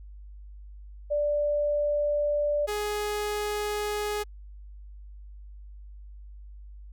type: tone pair in turn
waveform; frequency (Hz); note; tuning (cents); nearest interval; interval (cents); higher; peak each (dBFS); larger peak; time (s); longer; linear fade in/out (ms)
sine / sawtooth; 587.3 / 417.6; D5 / G#4; 0 / +10; tritone; 590; first; -23 / -24; first; 1.1-2.67 / 2.67-4.24; neither; 20
effects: added 50 Hz sine -42 dBFS peak until 6.92 s